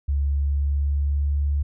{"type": "tone with pitch glide", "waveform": "sine", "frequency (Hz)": [70.5, 71.86], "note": ["C#2", "D2"], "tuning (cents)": [30, -37], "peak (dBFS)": -19, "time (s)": [0.08, 1.63], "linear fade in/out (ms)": 10, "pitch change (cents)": 33, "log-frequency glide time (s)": [0.22, 1.49], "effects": []}